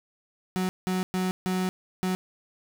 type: tone bursts at uneven times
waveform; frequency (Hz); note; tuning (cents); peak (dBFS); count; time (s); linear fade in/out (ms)
35% pulse; 185; F#3; 0; -23; 5; 0.56-0.69 / 0.87-1.03 / 1.14-1.31 / 1.46-1.69 / 2.03-2.15; 0
effects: none